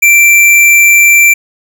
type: tone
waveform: square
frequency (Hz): 2349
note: D7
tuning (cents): 0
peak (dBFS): -3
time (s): 0.02-1.34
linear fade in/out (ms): 10
effects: none